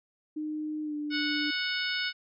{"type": "tone with pitch glide", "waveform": "sine", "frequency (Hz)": [305.9, 297], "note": ["D#4", "D4"], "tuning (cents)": [-29, 20], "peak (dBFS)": -31, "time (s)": [0.36, 1.51], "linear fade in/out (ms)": 10, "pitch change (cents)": -51, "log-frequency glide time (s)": [0.83, 0.95]}
{"type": "harmonic tone", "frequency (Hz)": 737, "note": "F#5", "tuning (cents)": -7, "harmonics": [2, 3, 4, 5, 6, 7], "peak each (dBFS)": [-33, -35, -36, -37, -38, -38], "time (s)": [1.1, 2.13], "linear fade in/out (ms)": 50}
{"effects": []}